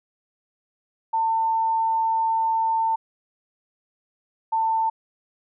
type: tone pair in turn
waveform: sine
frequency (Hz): 898 / 893.9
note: A5 / A5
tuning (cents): +35 / +27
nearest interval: unison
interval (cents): 8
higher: first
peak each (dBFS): -19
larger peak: neither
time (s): 1.13-2.96 / 4.52-4.9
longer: first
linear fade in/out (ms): 10
effects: none